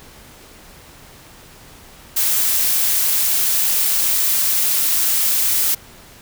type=noise; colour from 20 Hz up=blue; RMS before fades=-17 dBFS; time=2.16-5.75 s; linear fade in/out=10 ms; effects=pink hiss -43 dBFS RMS until 6.21 s